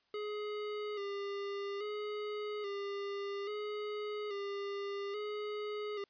square tone with vibrato, 410 Hz, G#4, 22 cents flat, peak -38 dBFS, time 0.14-6.04 s, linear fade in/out 2 ms, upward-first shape square, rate 0.6 Hz, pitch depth 40 cents each way, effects white hiss -75 dBFS RMS until 6.09 s + resampled to 11025 Hz

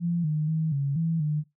sine tone with pitch steps, 171.4 / 153 / 159 / 139.8 / 164.1 / 150.9 Hz, F3 / D#3 / D#3 / C#3 / E3 / D3, -32 / -29 / +38 / +15 / -8 / +47 cents, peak -23 dBFS, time 0-1.44 s, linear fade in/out 50 ms, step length 240 ms, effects noise-tail reverb RT60 0.2 s tail -21 dB re dry

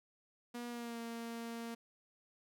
sawtooth tone with pitch glide, 240 to 231.7 Hz, B3 to A#3, -49 to -10 cents, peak -38 dBFS, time 0.54-1.75 s, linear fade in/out 10 ms, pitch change -61 cents, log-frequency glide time 0.69-0.99 s, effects none

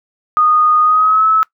sine tone with pitch glide, 1234 to 1299.1 Hz, D#6 to E6, -15 to -26 cents, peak -8 dBFS, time 0.37-1.43 s, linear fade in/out 0 ms, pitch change +89 cents, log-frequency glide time 0.82-1.26 s, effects noise-tail reverb RT60 0.1 s tail -22 dB re dry

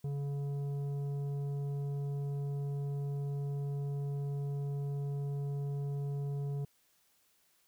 sine tone with tanh clipping, 141.5 Hz, C#3, 36 cents sharp, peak -35 dBFS, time 0.04-6.65 s, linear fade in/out 5 ms, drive 9 dB, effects white hiss -71 dBFS RMS until 7.67 s

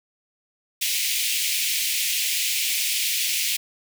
pink high-pass noise, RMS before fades -24 dBFS, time 0.81-3.57 s, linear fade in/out 10 ms, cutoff 2200 Hz, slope 48 dB/octave, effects none

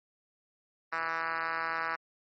5% pulse tone with band-pass filter, 163.9 Hz, E3, 10 cents flat, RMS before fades -33 dBFS, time 0.92-1.96 s, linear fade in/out 10 ms, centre 1400 Hz, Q 1.8, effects MP3 32 kbps

